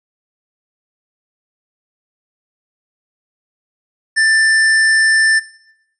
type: tone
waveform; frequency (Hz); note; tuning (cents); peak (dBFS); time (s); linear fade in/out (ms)
square; 1774; A6; +14; -11; 4.16-5.4; 20
effects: noise-tail reverb RT60 0.8 s tail -18 dB re dry + resampled to 24000 Hz